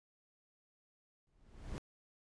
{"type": "noise with exponential growth", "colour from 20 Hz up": "brown", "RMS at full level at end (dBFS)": -38, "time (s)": [1.27, 1.78], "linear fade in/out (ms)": 0, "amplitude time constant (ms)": 110, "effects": ["resampled to 22050 Hz"]}